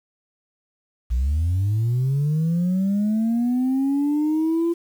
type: linear sweep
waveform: sine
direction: up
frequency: 56.5 to 342.4 Hz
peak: -16 dBFS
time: 1.1-4.74 s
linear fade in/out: 20 ms
effects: tanh soft clip ceiling -16 dBFS + 8-bit